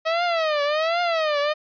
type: tone with vibrato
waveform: sawtooth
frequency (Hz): 636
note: D#5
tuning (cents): +38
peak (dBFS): -16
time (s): 0.05-1.54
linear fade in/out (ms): 20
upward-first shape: triangle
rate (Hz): 1.3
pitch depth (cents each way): 190
effects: resampled to 11025 Hz